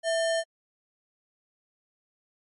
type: tone with sample-and-hold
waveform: sine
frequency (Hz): 659.3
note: E5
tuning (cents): 0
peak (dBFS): -23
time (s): 0.03-0.44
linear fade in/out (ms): 50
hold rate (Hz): 2450
effects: MP3 48 kbps